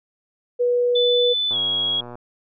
sine tone, 487.6 Hz, B4, 22 cents flat, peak -16 dBFS, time 0.59-1.34 s, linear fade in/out 20 ms
sine tone with pitch glide, 3501 to 3314 Hz, A7 to G#7, -9 to -4 cents, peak -19 dBFS, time 0.95-2.01 s, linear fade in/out 10 ms, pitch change -95 cents, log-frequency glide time 1.52-1.57 s
click train, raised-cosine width 1 ms, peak -23 dBFS, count 79, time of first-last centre 1.51-2.155 s, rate 121 Hz
effects none

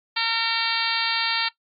harmonic tone with a mistuned harmonic, 456.9 Hz, A#4, 35 cents flat, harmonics 2 / 3 / 4 / 5 / 6 / 7 / 8 / 9 / 10, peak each -30 / -30 / -30 / -30 / -30 / -30 / -30 / -30 / -30 dBFS, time 0.16-1.49 s, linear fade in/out 10 ms, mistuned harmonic 9, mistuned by -20 cents, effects noise-tail reverb RT60 0.1 s tail -17 dB re dry + AAC 64 kbps

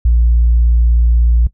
sine tone, 58.27 Hz, A#1, in tune, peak -6 dBFS, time 0.05-1.47 s, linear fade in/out 5 ms, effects noise-tail reverb RT60 0.1 s tail -17 dB re dry + tanh soft clip ceiling -4 dBFS

